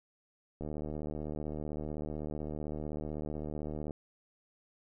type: click train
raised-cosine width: 2 ms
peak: -26 dBFS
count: 251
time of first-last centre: 0.61-3.908 s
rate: 75.8 Hz
effects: none